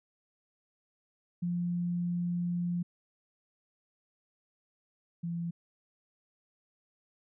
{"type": "tone pair in turn", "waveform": "sine", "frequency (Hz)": [174.7, 169.92], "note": ["F3", "F3"], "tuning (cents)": [1, -47], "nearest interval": "unison", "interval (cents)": 48, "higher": "first", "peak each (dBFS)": [-29, -32], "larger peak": "first", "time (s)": [[1.42, 2.83], [5.23, 5.51]], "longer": "first", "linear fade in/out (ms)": 10, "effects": []}